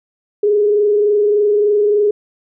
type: tone with frequency modulation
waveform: sine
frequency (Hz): 415.3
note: G#4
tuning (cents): 0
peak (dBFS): -10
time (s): 0.43-2.11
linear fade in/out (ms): 5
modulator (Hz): 23.4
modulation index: 0.43
effects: none